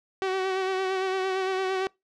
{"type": "tone with vibrato", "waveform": "sawtooth", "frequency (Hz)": 378.7, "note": "F#4", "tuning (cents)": 40, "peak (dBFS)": -21, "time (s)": [0.22, 1.87], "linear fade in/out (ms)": 0, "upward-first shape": "sine", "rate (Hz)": 8.8, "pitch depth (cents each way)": 30, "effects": ["noise-tail reverb RT60 0.2 s tail -24 dB re dry", "low-pass 4000 Hz 12 dB/octave"]}